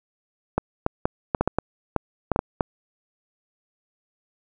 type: clicks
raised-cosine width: 1 ms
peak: -6 dBFS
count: 12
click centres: 0.58 / 0.864 / 1.055 / 1.348 / 1.41 / 1.476 / 1.586 / 1.963 / 2.317 / 2.361 / 2.391 / 2.608 s
effects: none